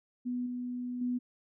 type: tone with level steps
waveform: sine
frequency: 246.9 Hz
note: B3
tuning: in tune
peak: -31 / -34 / -29 dBFS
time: 0.25-1.19 s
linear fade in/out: 20 ms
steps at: 0.46 / 1.01 s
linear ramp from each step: 5 ms
effects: none